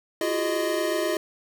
square tone cluster, 340.2 / 368.3 / 413.3 / 619 Hz, F4 / F#4 / G#4 / D#5, -45 / -8 / -8 / -9 cents, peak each -29 / -32 / -32 / -28 dBFS, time 0.21-1.17 s, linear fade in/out 2 ms, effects none

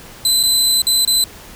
25% pulse tone with dropouts, 4033 Hz, B7, 36 cents sharp, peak -7 dBFS, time 0.25-1.24 s, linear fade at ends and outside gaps 2 ms, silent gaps 0.43-0.435 / 0.819-0.868 / 1.05-1.075 s, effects pink hiss -38 dBFS RMS until 1.55 s

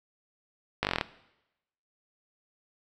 slowing click train, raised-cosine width 0.3 ms, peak -10 dBFS, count 9, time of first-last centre 0.83-1.011 s, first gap 19 ms, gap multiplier 1.05, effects noise-tail reverb RT60 0.9 s tail -18 dB re dry

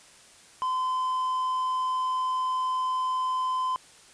triangle tone, 1025 Hz, C6, 36 cents flat, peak -23 dBFS, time 0.62-3.76 s, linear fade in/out 0 ms, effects white hiss -53 dBFS RMS until 4.13 s + resampled to 22050 Hz

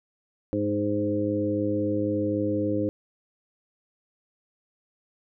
harmonic tone with a mistuned harmonic, 103.83 Hz, G#2, in tune, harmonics 1 / 2 / 3 / 4 / 5, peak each -32 / -33 / -26 / -33 / -29 dBFS, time 0.53-2.89 s, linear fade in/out 0 ms, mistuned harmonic 3, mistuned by -15 cents, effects none

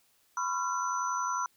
sine tone cluster, 996 / 1087 / 1369 / 6000 Hz, B5 / C#6 / F6 / F#8, +14 / -34 / -35 / +23 cents, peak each -32 / -38 / -33 / -39 dBFS, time 0.37-1.46 s, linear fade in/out 2 ms, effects white hiss -68 dBFS RMS until 1.56 s

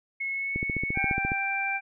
sine tone with pitch glide, 2182 to 2212 Hz, C#7 to C#7, -28 to -4 cents, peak -28 dBFS, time 0.2-1.14 s, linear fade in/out 10 ms, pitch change +24 cents, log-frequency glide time 0.3-0.54 s
click train, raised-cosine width 3 ms, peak -18 dBFS, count 12, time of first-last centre 0.56-1.319 s, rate 14.5 Hz
harmonic tone, 786 Hz, G5, 4 cents sharp, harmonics 1 / 2 / 3, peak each -32 / -33 / -28 dBFS, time 0.94-1.81 s, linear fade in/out 50 ms
effects none

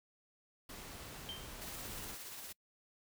pink noise, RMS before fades -49 dBFS, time 0.69-2.15 s, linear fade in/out 5 ms
sine tone with exponential decay, 3136 Hz, G7, in tune, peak -39 dBFS, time 1.29-1.57 s, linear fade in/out 0 ms, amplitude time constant 60 ms
white noise with tremolo, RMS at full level -47 dBFS, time 1.61-2.53 s, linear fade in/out 10 ms, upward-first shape sine, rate 17 Hz, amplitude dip 30%
effects noise-tail reverb RT60 0.1 s tail -25 dB re dry

